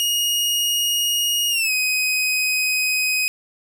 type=tone with pitch glide; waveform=sawtooth; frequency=2871 to 2514 Hz; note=F7 to D#7; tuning=+47 to +17 cents; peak=-15 dBFS; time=0-3.28 s; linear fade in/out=0 ms; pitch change=-230 cents; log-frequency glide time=1.5-1.72 s; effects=none